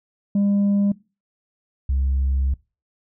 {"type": "tone pair in turn", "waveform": "sine", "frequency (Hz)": [201.3, 67.18], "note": ["G3", "C2"], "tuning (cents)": [46, 46], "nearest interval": "octave + perfect fifth", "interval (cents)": 1900, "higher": "first", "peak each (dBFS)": [-13, -16], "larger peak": "first", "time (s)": [[0.35, 0.92], [1.89, 2.54]], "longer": "second", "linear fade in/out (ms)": 5, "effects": ["noise-tail reverb RT60 0.3 s tail -23 dB re dry", "tanh soft clip ceiling -15 dBFS"]}